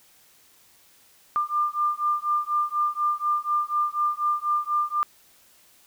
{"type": "beating tone pair", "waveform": "sine", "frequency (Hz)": [1195, 1199.1], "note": ["D6", "D6"], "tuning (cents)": [30, 36], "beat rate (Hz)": 4.1, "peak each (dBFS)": -25, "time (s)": [1.36, 5.03], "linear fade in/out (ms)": 0, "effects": ["white hiss -57 dBFS RMS until 5.86 s"]}